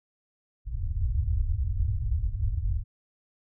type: low-pass noise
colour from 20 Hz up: white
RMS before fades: -27 dBFS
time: 0.65-2.84 s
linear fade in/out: 50 ms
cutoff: 100 Hz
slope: 48 dB/octave
effects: none